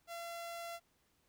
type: tone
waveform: sawtooth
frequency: 681 Hz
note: F5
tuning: 44 cents flat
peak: -39 dBFS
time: 0.07-0.8 s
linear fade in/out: 50 ms
effects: pink hiss -75 dBFS RMS until 1.28 s